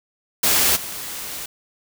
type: noise with level steps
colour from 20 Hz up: white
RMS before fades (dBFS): -17 / -31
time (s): 0.43-1.46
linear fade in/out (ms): 5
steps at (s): 0.75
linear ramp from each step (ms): 20
effects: none